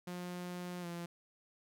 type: tone with pitch glide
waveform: sawtooth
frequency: 178.1 to 171.83 Hz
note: F3 to F3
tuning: +34 to -28 cents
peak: -37 dBFS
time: 0.07-1.06 s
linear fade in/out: 5 ms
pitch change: -62 cents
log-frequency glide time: 0.81-0.86 s
effects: none